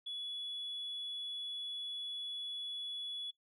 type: tone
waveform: sine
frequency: 3400 Hz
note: G#7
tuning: 40 cents sharp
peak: -38 dBFS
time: 0.06-3.31 s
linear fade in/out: 10 ms
effects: noise-tail reverb RT60 0.1 s tail -19 dB re dry + tanh soft clip ceiling -36 dBFS